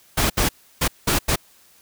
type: noise bursts at uneven times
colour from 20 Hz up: pink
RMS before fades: -19 dBFS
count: 5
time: 0.17-0.3 / 0.37-0.49 / 0.81-0.88 / 1.07-1.19 / 1.28-1.36 s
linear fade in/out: 10 ms
effects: white hiss -54 dBFS RMS until 1.81 s